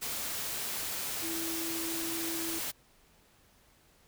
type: tone in noise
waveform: sine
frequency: 329.6 Hz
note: E4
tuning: in tune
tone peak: -37 dBFS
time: 1.22-2.6 s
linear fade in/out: 20 ms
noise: white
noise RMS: -36 dBFS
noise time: 0.01-2.72 s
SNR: -4 dB
effects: pink hiss -64 dBFS RMS until 4.07 s